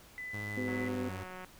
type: tone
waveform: sine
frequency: 2000 Hz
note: B6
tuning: 21 cents sharp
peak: -39 dBFS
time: 0.18-0.88 s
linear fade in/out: 0 ms
type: tone with pitch glide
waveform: sawtooth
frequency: 103.83 to 95.21 Hz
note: G#2 to G2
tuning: 0 to -50 cents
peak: -36 dBFS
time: 0.33-1.24 s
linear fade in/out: 10 ms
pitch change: -150 cents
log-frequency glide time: 0.87-1.1 s
type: harmonic tone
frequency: 126.3 Hz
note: B2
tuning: 39 cents sharp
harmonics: 2 / 3 / 4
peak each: -35 / -41 / -42 dBFS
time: 0.57-1.09 s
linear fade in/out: 2 ms
type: click train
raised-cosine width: 0.5 ms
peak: -31 dBFS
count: 142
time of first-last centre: 0.68-1.446 s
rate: 184 Hz
effects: pink hiss -57 dBFS RMS until 1.59 s